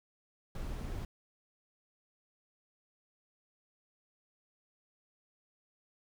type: noise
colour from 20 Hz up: brown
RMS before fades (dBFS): -39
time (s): 0.55-1.05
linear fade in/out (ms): 2
effects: none